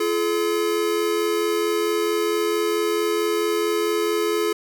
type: tone pair together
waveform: square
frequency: 342.5 / 427 Hz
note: F4 / G#4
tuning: -34 / +48 cents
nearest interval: major third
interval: 382 cents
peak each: -25 / -22 dBFS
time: 0-4.53 s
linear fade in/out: 5 ms
effects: none